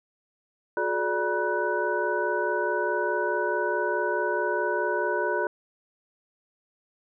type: tone cluster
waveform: sine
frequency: 362.5 / 427.2 / 586 / 963 / 1493 Hz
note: F#4 / G#4 / D5 / B5 / F#6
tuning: -35 / +49 / -4 / -44 / +15 cents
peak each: -30 dBFS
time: 0.77-5.47 s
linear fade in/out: 2 ms
effects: none